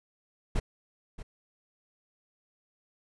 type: noise with echo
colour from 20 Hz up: brown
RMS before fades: -26 dBFS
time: 0.55-0.6 s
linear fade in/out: 10 ms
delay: 630 ms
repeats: 1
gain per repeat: -14 dB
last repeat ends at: 1.23 s
effects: resampled to 24000 Hz